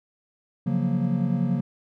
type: chord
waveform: triangle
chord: Gb major seventh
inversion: second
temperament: equal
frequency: 138.59 / 174.61 / 185 / 233.1 Hz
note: Db3 / F3 / Gb3 / Bb3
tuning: 0 / 0 / 0 / 0 cents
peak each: -25 dBFS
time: 0.66-1.61 s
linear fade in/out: 10 ms
effects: none